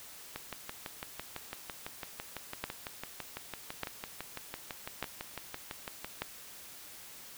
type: two click trains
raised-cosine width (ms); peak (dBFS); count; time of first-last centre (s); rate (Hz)
0.3; -22 / -17; 35 / 4; 0.36-6.046 / 2.64-6.22; 5.98 / 0.838
effects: white hiss -50 dBFS RMS until 7.37 s